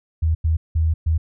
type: tone bursts at uneven times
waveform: sine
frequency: 80.2 Hz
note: E2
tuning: 47 cents flat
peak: -15 dBFS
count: 4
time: 0.22-0.35 / 0.44-0.57 / 0.75-0.94 / 1.06-1.18 s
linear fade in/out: 10 ms
effects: none